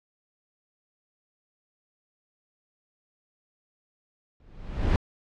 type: noise with exponential growth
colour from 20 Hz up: brown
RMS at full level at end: -17 dBFS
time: 4.4-4.96 s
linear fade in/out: 1 ms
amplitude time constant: 120 ms
effects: low-pass 4000 Hz 12 dB/octave